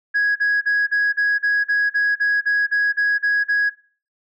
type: tone bursts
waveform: sine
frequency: 1661.2 Hz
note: G#6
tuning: in tune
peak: -13 dBFS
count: 14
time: 0.14-3.701 s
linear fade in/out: 20 ms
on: 220 ms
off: 37 ms
effects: noise-tail reverb RT60 0.4 s tail -18 dB re dry + tanh soft clip ceiling -13 dBFS